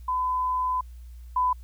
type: tone pair in turn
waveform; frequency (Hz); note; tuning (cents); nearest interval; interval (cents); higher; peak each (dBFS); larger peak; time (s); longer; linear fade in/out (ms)
sine; 1010 / 1002.4; B5 / B5; +39 / +25; unison; 14; first; -23 / -20; second; 0.08-0.81 / 1.36-1.53; first; 5
effects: added 60 Hz sine -40 dBFS peak until 1.63 s + white hiss -64 dBFS RMS until 1.63 s